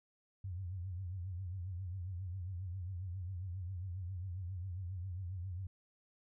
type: tone with vibrato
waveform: sine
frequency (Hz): 91.5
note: F#2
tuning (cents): -19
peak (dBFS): -39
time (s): 0.44-5.67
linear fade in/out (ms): 5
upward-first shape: triangle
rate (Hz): 7.4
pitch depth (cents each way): 140
effects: none